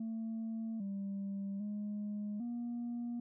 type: tone with pitch steps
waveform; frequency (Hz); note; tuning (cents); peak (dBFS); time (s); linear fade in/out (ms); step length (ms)
sine; 224.2 / 197.5 / 207.7 / 238.4; A3 / G3 / G#3 / A#3; +33 / +13 / 0 / +39; -35; 0-3.2; 5; 800
effects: tanh soft clip ceiling -35 dBFS